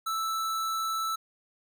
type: tone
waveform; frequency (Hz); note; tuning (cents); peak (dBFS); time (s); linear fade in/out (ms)
square; 1318.5; E6; 0; -29; 0.06-1.16; 10
effects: none